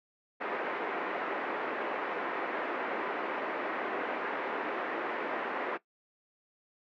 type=band-pass noise; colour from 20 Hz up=pink; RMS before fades=-35 dBFS; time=0.4-5.78 s; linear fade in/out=20 ms; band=320 to 2100 Hz; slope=24 dB/octave; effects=noise-tail reverb RT60 0.1 s tail -17 dB re dry